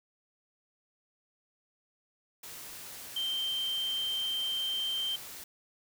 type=tone in noise; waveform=sine; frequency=3136 Hz; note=G7; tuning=in tune; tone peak=-30 dBFS; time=3.16-5.16 s; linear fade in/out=5 ms; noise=white; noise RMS=-45 dBFS; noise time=2.43-5.44 s; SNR=+12 dB; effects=none